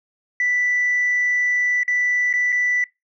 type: tone with dropouts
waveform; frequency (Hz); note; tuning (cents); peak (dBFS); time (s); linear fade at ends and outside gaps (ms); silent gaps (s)
sine; 1975.5; B6; 0; -16; 0.4-2.84; 2; 1.833-1.879 / 2.329-2.337 / 2.522-2.525
effects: noise-tail reverb RT60 0.2 s tail -22 dB re dry + tanh soft clip ceiling -13 dBFS